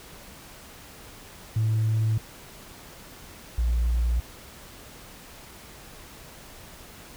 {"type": "tone pair in turn", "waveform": "sine", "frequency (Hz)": [110, 58.71], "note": ["A2", "A#1"], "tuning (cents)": [0, 13], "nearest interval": "major seventh", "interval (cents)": 1087, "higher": "first", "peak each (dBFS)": -19, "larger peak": "neither", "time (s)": [[1.56, 2.18], [3.58, 4.2]], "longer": "neither", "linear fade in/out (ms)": 5, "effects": ["tanh soft clip ceiling -18 dBFS", "pink hiss -46 dBFS RMS until 7.16 s"]}